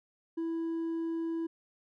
sine tone with hard clipping, 329.6 Hz, E4, in tune, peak -32 dBFS, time 0.37-1.47 s, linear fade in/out 10 ms, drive 2 dB, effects none

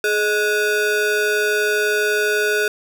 square ring-modulated tone, 522 Hz, C5, 4 cents flat, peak -14 dBFS, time 0.04-2.68 s, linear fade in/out 2 ms, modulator 944 Hz, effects none

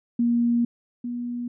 sine tone pair in turn, 236.9 / 241.5 Hz, A#3 / B3, +28 / -39 cents, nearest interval unison, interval 33 cents, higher second, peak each -18 / -27 dBFS, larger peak first, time 0.19-0.65 / 1.04-1.48 s, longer first, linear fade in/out 5 ms, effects none

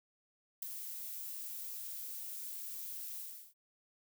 violet noise with ADSR envelope, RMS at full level -35 dBFS, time 0.62-3.54 s, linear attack 8 ms, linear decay 4 ms, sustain -9 dB, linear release 360 ms, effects none

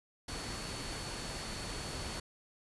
sine tone in noise, 4435 Hz, C#8, in tune, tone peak -48 dBFS, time 0.28-2.2 s, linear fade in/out 5 ms, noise pink, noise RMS -41 dBFS, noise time 0.28-2.2 s, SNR -10 dB, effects resampled to 24000 Hz

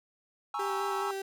triangle chord, A# half-diminished seventh, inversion third, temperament equal, 830.6 / 932.3 / 1108.7 / 1318.5 Hz, G#5 / A#5 / C#6 / E6, 0 / 0 / 0 / 0 cents, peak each -34 / -38 / -36 / -34 dBFS, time 0.54-1.11 s, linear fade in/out 2 ms
35% pulse tone with vibrato, 392 Hz, G4, in tune, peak -32 dBFS, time 0.59-1.22 s, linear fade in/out 5 ms, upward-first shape square, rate 4.7 Hz, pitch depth 13 cents each way
effects none

